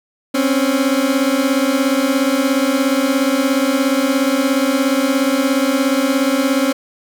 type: beating tone pair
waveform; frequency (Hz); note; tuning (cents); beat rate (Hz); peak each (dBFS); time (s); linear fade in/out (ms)
30% pulse; 261.6 / 278.6; C4 / C#4; 0 / +9; 17; -14; 0.34-6.73; 10
effects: none